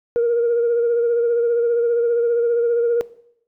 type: tone with vibrato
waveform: sine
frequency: 470.6 Hz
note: A#4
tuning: 16 cents sharp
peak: -13 dBFS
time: 0.16-3.01 s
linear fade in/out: 0 ms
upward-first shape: sine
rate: 15 Hz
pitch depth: 27 cents each way
effects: noise-tail reverb RT60 0.7 s tail -19 dB re dry + tanh soft clip ceiling -12 dBFS